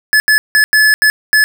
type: tone bursts at uneven times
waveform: square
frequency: 1720 Hz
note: A6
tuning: 40 cents flat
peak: -7 dBFS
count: 6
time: 0.13-0.2 / 0.28-0.38 / 0.55-0.64 / 0.73-0.94 / 1.02-1.1 / 1.33-1.44 s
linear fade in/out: 0 ms
effects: none